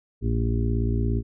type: harmonic tone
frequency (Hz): 57.3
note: A#1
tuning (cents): -29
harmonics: 1 / 2 / 4 / 5 / 6 / 7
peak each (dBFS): -24 / -25 / -30 / -34 / -36 / -34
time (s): 0.21-1.23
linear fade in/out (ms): 50
effects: none